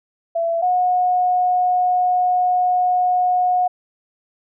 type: tone pair in turn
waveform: sine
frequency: 670 / 726 Hz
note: E5 / F#5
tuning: +28 / -33 cents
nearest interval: minor second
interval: 139 cents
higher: second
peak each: -17 / -14 dBFS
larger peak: second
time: 0.35-0.62 / 0.62-3.68 s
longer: second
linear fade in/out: 10 ms
effects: none